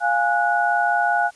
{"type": "tone cluster", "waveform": "sine", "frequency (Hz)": [700, 825, 1467], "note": ["F5", "G#5", "F#6"], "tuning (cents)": [4, -12, -15], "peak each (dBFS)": -21, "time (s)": [0, 1.31], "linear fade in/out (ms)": 50, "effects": ["white hiss -52 dBFS RMS until 1.35 s", "resampled to 22050 Hz"]}